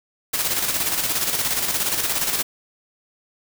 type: noise with tremolo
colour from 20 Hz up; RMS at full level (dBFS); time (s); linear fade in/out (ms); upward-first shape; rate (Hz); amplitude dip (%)
white; -21; 0.33-2.43; 10; square; 17; 45
effects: none